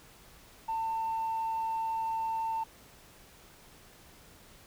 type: tone with tanh clipping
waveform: triangle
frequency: 897 Hz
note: A5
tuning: 33 cents sharp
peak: -30 dBFS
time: 0.68-2.64 s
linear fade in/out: 10 ms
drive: 5 dB
effects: pink hiss -56 dBFS RMS until 4.66 s